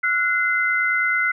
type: tone cluster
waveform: sine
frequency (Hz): 1350 / 1459 / 2060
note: E6 / F#6 / C7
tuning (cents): +41 / -25 / -28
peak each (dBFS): -28 / -21 / -20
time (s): 0.03-1.32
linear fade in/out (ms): 10
effects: none